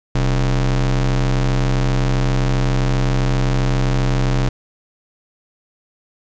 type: ring-modulated tone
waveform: square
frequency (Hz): 80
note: D#2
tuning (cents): +49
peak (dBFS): -12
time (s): 0.15-4.49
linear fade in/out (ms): 5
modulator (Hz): 46.2
effects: resampled to 16000 Hz + 8-bit